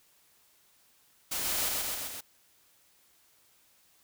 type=noise with echo; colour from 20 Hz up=white; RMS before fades=-33 dBFS; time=1.31-1.69 s; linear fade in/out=10 ms; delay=130 ms; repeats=4; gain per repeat=-2 dB; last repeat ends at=2.21 s; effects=white hiss -65 dBFS RMS until 4.03 s